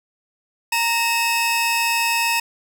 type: tone pair together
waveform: sawtooth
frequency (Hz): 928 / 2585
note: A#5 / E7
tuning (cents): -8 / -34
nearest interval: octave + tritone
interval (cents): 1774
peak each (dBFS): -17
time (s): 0.72-2.4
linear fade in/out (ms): 5
effects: none